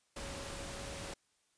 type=tone in noise; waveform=sine; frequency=554.4 Hz; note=C#5; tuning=in tune; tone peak=-50 dBFS; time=0.16-1.14 s; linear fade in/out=5 ms; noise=pink; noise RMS=-44 dBFS; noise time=0.16-1.14 s; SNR=-9 dB; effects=white hiss -75 dBFS RMS until 1.57 s + resampled to 22050 Hz